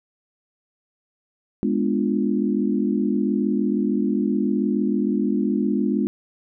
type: chord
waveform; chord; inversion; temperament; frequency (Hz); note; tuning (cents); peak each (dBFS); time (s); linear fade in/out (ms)
sine; G# diminished seventh; none; equal; 207.7 / 246.9 / 293.7 / 349.2; G#3 / B3 / D4 / F4; 0 / 0 / 0 / 0; -22 / -24 / -25 / -27; 1.63-6.07; 0
effects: none